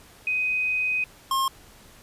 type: tone pair in turn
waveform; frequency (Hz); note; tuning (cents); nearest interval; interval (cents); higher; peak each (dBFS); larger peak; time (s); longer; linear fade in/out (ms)
sine / square; 2507 / 1070; D#7 / C6; +12 / +38; octave + minor third; 1474; first; -22; neither; 0.27-1.04 / 1.31-1.48; first; 2
effects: pink hiss -51 dBFS RMS until 2.02 s + resampled to 32000 Hz